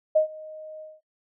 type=tone with ADSR envelope; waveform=sine; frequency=622.3 Hz; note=D#5; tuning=in tune; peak=-14 dBFS; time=0.15-1.01 s; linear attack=12 ms; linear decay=110 ms; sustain=-23 dB; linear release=200 ms; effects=noise-tail reverb RT60 0.1 s tail -19 dB re dry